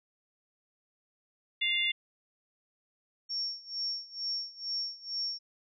harmonic tone, 698.5 Hz, F5, in tune, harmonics 3 / 4 / 5, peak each -31 / -31 / -31 dBFS, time 1.61-1.92 s, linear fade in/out 10 ms
sine tone with tremolo, 5490 Hz, F8, 31 cents flat, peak -30 dBFS, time 3.29-5.39 s, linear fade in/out 20 ms, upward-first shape sine, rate 2.2 Hz, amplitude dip 90%
effects none

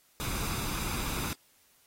pink noise with comb filter, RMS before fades -34 dBFS, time 0.2-1.33 s, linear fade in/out 0 ms, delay 0.81 ms, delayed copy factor +0.5, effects white hiss -65 dBFS RMS until 1.86 s + AAC 48 kbps

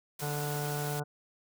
white noise, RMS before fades -41 dBFS, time 0.19-1 s, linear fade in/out 5 ms
harmonic tone, 146.83 Hz, D3, in tune, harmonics 1 / 2 / 3 / 4 / 5 / 6 / 7 / 8 / 9 / 10, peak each -34 / -47 / -39 / -45 / -41 / -46 / -51 / -54 / -54 / -45 dBFS, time 0.21-1.04 s, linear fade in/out 20 ms
effects none

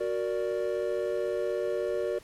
triangle chord, Gb augmented, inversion none, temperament equal with one note detuned, 370 / 466.2 / 585.6 Hz, Gb4 / Bb4 / D5, 0 / 0 / -5 cents, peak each -30 dBFS, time 0-2.19 s, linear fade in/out 10 ms, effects pink hiss -54 dBFS RMS until 2.23 s + low-pass 12000 Hz 12 dB/octave

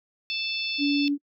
harmonic tone, 880 Hz, A5, in tune, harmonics 3 / 4 / 5 / 6, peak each -30 / -32 / -34 / -36 dBFS, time 0.3-1.08 s, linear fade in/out 0 ms
sine tone, 286.2 Hz, D4, 45 cents flat, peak -21 dBFS, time 0.78-1.18 s, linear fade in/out 50 ms
effects noise-tail reverb RT60 0.1 s tail -26 dB re dry

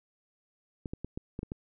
clicks, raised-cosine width 3 ms, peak -23 dBFS, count 7, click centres 0.858 / 0.935 / 1.046 / 1.175 / 1.391 / 1.431 / 1.519 s, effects none

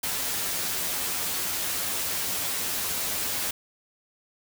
white noise with comb filter, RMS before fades -29 dBFS, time 0.03-3.51 s, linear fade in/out 5 ms, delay 11 ms, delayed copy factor +0.55, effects none

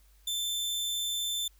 sawtooth tone, 3544 Hz, A7, 12 cents sharp, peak -27 dBFS, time 0.27-1.48 s, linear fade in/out 5 ms, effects added 50 Hz sine -58 dBFS peak until 1.59 s + white hiss -67 dBFS RMS until 1.59 s

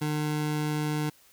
25% pulse tone, 151.1 Hz, D3, 50 cents sharp, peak -23 dBFS, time 0.01-1.1 s, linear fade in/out 10 ms, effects white hiss -59 dBFS RMS until 1.32 s

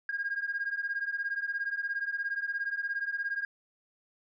sine beating tone pair, 1613 / 1630 Hz, G6 / G#6, +49 / -33 cents, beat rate 17 Hz, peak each -34 / -32 dBFS, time 0.09-3.45 s, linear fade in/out 2 ms, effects tanh soft clip ceiling -24 dBFS

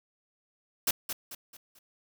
white noise with echo, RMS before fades -26 dBFS, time 0.87-0.91 s, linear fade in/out 5 ms, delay 220 ms, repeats 4, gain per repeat -8 dB, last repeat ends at 1.79 s, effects none

